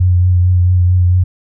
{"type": "tone with vibrato", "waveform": "sine", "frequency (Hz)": 90, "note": "F#2", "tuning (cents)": -47, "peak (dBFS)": -7, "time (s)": [0, 1.24], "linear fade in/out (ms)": 10, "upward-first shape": "triangle", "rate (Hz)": 4.5, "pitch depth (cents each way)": 31, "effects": []}